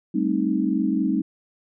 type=chord; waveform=sine; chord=A half-diminished seventh; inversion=third; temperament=equal with one note detuned; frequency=196 / 220 / 265.3 / 311.1 Hz; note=G3 / A3 / C4 / Eb4; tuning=0 / 0 / +24 / 0 cents; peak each=-25 / -26 / -25 / -24 dBFS; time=0.14-1.22 s; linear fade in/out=10 ms; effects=none